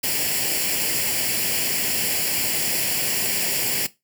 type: noise with comb filter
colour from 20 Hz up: white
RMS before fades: -23 dBFS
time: 0.03-3.87 s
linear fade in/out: 10 ms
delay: 0.4 ms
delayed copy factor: +0.7
effects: noise-tail reverb RT60 0.2 s tail -17 dB re dry + high-pass 100 Hz 12 dB/octave